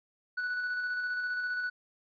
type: tone with tremolo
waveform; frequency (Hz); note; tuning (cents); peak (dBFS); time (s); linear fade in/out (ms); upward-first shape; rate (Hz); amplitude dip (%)
triangle; 1480; F#6; 0; -28; 0.37-1.7; 10; square; 15; 25
effects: resampled to 11025 Hz